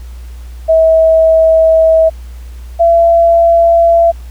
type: tone pair in turn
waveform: sine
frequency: 646 / 674.2 Hz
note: E5 / E5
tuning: -35 / +39 cents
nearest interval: minor second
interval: 74 cents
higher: second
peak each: -4 dBFS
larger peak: neither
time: 0.68-2.1 / 2.79-4.12 s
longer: first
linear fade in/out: 20 ms
effects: added 60 Hz sine -25 dBFS peak until 4.3 s + pink hiss -44 dBFS RMS until 4.3 s